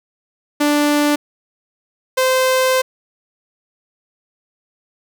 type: tone pair in turn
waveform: sawtooth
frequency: 293.7 / 517.6 Hz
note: D4 / C5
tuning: 0 / -19 cents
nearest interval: minor seventh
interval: 981 cents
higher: second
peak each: -9 dBFS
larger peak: neither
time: 0.6-1.16 / 2.17-2.82 s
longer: second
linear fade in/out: 10 ms
effects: none